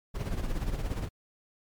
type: noise with tremolo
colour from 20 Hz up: brown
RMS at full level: -29 dBFS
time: 0.14-1.09 s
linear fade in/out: 20 ms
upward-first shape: sine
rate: 17 Hz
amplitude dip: 60%
effects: MP3 96 kbps